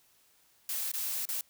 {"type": "noise with dropouts", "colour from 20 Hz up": "blue", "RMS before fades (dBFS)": -34, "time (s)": [0.69, 1.41], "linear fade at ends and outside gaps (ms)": 2, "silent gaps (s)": [[0.917, 0.937], [1.254, 1.288]], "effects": ["white hiss -66 dBFS RMS until 1.49 s"]}